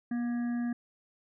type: harmonic tone with a mistuned harmonic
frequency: 237.7 Hz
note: A#3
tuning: 34 cents sharp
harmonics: 1 / 3 / 5 / 7 / 8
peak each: -29 / -47 / -55 / -47 / -56 dBFS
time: 0.11-0.73 s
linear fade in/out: 5 ms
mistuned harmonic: 1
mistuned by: +18 cents
effects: none